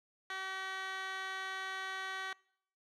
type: tone with band-pass filter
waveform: 15% pulse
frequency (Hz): 380.9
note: G4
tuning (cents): -50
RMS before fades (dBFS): -41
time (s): 0.3-2.33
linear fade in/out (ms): 2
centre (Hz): 2200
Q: 2.1
effects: noise-tail reverb RT60 0.7 s tail -25 dB re dry